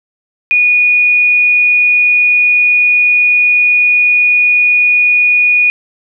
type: tone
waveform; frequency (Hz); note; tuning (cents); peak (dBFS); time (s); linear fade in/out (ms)
sine; 2458; D#7; -22; -6; 0.51-5.7; 0
effects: none